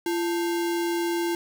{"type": "tone with sample-and-hold", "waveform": "sine", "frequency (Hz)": 341.4, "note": "F4", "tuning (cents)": -39, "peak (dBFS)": -23, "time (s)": [0.06, 1.35], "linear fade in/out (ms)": 2, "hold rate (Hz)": 1225, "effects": []}